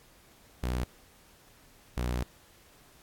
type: tone pair in turn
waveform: sawtooth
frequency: 61.74 / 61.07 Hz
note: B1 / B1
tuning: 0 / -19 cents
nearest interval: unison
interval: 19 cents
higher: first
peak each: -25 dBFS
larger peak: neither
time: 0.63-0.84 / 1.97-2.23 s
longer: second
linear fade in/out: 0 ms
effects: pink hiss -59 dBFS RMS until 3.02 s + AAC 64 kbps